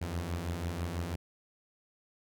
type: beating tone pair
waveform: sawtooth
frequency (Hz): 81 / 87.1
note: E2 / F2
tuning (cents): -30 / -4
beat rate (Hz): 6.1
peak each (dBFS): -35 / -31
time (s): 0.01-1.16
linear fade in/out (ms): 10
effects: none